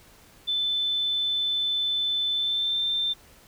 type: tone with pitch glide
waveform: sine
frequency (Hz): 3520 to 3575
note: A7 to A7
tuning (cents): 0 to +27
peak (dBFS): -23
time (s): 0.47-3.14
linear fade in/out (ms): 20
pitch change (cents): +27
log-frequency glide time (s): 2.32-2.82
effects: pink hiss -54 dBFS RMS until 3.47 s